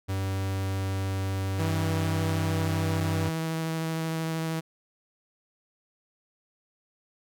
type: tone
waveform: 45% pulse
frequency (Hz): 96.4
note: G2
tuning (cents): -28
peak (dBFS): -27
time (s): 0.08-3.3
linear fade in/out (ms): 20
type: tone with vibrato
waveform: sawtooth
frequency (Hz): 161.7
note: E3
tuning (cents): -33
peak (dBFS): -24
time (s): 1.58-4.61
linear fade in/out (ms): 20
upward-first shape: sine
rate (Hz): 13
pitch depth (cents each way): 10
effects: none